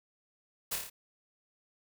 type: noise with echo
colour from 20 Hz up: white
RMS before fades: -34 dBFS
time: 0.71-0.76 s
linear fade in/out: 10 ms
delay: 28 ms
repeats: 5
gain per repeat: -3 dB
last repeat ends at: 0.9 s
effects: none